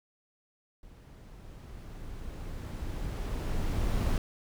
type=noise with level ramp; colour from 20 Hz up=brown; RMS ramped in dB=-51 to -27 dBFS; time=0.83-4.18 s; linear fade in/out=2 ms; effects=none